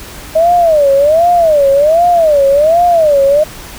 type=tone with vibrato; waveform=sine; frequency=622.3 Hz; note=D#5; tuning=in tune; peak=-5 dBFS; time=0.35-3.44 s; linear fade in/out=10 ms; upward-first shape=sine; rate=1.3 Hz; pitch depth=220 cents each way; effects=added 50 Hz sine -37 dBFS peak until 3.78 s + pink hiss -30 dBFS RMS until 3.78 s